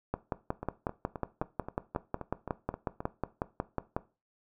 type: two click trains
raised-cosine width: 1 ms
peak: -23 / -16 dBFS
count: 10 / 22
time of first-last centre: 0.63-3.005 / 0.14-3.965 s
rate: 3.79 / 5.49 Hz
effects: noise-tail reverb RT60 0.3 s tail -17 dB re dry